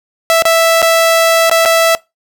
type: tone with dropouts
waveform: sawtooth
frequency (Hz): 659.3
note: E5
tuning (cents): 0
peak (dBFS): -3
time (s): 0.3-1.95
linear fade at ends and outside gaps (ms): 0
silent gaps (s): 0.422-0.453 / 0.819-0.827 / 1.497-1.513 / 1.652-1.658
effects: noise-tail reverb RT60 0.2 s tail -22 dB re dry